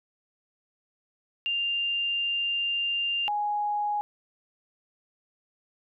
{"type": "tone pair in turn", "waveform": "sine", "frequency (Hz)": [2794, 830.7], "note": ["F7", "G#5"], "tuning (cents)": [0, 0], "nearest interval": "octave + major sixth", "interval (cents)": 2100, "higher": "first", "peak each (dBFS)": -25, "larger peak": "neither", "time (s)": [[1.46, 3.28], [3.28, 4.01]], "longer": "first", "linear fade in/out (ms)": 0, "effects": []}